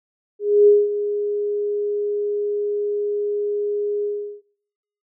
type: tone with ADSR envelope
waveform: sine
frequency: 412.7 Hz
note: G#4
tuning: 11 cents flat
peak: -8 dBFS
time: 0.39-4.42 s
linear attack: 280 ms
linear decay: 210 ms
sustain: -12 dB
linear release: 380 ms
effects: noise-tail reverb RT60 0.8 s tail -19 dB re dry

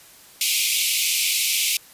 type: high-pass noise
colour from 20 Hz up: pink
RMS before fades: -21 dBFS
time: 0.41-1.77 s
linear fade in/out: 2 ms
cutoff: 2200 Hz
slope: 96 dB/octave
effects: white hiss -48 dBFS RMS until 1.93 s + resampled to 32000 Hz

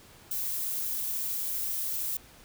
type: noise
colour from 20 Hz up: violet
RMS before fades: -32 dBFS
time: 0.31-2.17 s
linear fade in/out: 2 ms
effects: pink hiss -54 dBFS RMS until 2.44 s

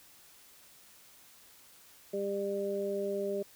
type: harmonic tone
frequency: 199.3 Hz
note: G3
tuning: 29 cents sharp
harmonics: 1 / 2 / 3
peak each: -40 / -33 / -36 dBFS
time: 2.13-3.43 s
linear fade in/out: 10 ms
effects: white hiss -58 dBFS RMS until 3.55 s

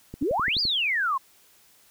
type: click train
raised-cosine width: 3 ms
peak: -23 dBFS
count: 7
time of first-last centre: 0.14-0.653 s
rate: 11.7 Hz
type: exponential two-way sweep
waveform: sine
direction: up then down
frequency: 246.9 to 5030 to 1015 Hz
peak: -22 dBFS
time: 0.21-1.18 s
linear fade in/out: 10 ms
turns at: 0.6 s
effects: white hiss -58 dBFS RMS until 1.9 s

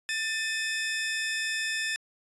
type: tone pair together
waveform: sawtooth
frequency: 1778.3 / 2536 Hz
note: A6 / D#7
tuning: +18 / +32 cents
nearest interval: tritone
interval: 614 cents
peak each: -26 / -30 dBFS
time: 0.09-1.96 s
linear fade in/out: 0 ms
effects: resampled to 22050 Hz

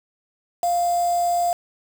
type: tone with quantisation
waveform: sine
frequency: 698.5 Hz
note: F5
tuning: in tune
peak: -18 dBFS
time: 0.63-1.53 s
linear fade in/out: 2 ms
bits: 5
effects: none

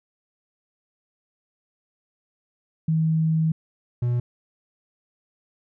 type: tone pair in turn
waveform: sine / triangle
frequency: 159.8 / 121.39 Hz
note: D#3 / B2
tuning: +47 / -29 cents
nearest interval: perfect fourth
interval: 476 cents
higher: first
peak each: -18 dBFS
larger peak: neither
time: 2.88-3.52 / 4.02-4.2 s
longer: first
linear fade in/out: 5 ms
effects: none

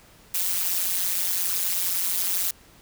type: noise with amplitude modulation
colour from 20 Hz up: blue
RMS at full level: -21 dBFS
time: 0.34-2.51 s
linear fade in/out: 5 ms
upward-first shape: sine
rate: 181 Hz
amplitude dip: 100%
effects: pink hiss -53 dBFS RMS until 2.81 s

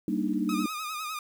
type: chord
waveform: sine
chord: Eb major seventh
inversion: first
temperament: equal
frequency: 196 / 233.1 / 293.7 / 311.1 Hz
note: G3 / Bb3 / D4 / Eb4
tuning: 0 / 0 / 0 / 0 cents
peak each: -31 dBFS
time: 0.08-0.66 s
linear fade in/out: 2 ms
type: tone with vibrato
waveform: sawtooth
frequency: 1244.5 Hz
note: D#6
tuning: in tune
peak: -29 dBFS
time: 0.49-1.19 s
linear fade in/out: 2 ms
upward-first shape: sine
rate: 9.9 Hz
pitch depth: 63 cents each way
effects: 9-bit

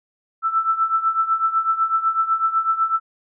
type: tone with tremolo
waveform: sine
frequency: 1325 Hz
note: E6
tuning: 9 cents sharp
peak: -13 dBFS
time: 0.42-3 s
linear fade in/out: 50 ms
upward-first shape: triangle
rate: 8 Hz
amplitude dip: 85%
effects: none

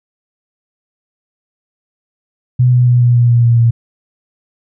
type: tone with pitch steps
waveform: sine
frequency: 125 / 123.78 / 122.57 / 121.37 / 120.19 / 119.01 / 117.85 / 116.7 Hz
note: B2 / B2 / B2 / B2 / B2 / A#2 / A#2 / A#2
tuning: +21 / +4 / -13 / -30 / -47 / +36 / +19 / +2 cents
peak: -6 dBFS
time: 2.59-3.71 s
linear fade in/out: 10 ms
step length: 140 ms
effects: none

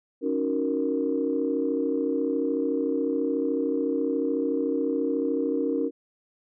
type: chord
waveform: sine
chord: D# minor seventh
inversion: third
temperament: equal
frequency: 277.2 / 311.1 / 370 / 466.2 Hz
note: C#4 / D#4 / F#4 / A#4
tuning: 0 / 0 / 0 / 0 cents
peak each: -27 / -29 / -32 / -27 dBFS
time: 0.21-5.91 s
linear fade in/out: 50 ms
effects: tanh soft clip ceiling -13 dBFS

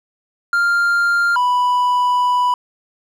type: tone pair in turn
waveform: triangle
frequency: 1396.9 / 987.8 Hz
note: F6 / B5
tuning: 0 / 0 cents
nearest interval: tritone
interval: 600 cents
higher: first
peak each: -11 dBFS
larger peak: neither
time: 0.53-1.36 / 1.36-2.54 s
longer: second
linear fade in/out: 2 ms
effects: none

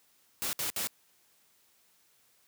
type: noise bursts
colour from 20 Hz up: white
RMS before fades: -33 dBFS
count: 3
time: 0.42-0.872 s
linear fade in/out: 0 ms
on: 110 ms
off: 61 ms
effects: white hiss -67 dBFS RMS until 2.47 s + high-pass 80 Hz 12 dB/octave

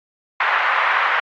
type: band-pass noise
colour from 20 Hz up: pink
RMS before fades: -18 dBFS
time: 0.4-1.2 s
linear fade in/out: 5 ms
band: 910 to 2200 Hz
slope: 24 dB/octave
effects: AAC 48 kbps

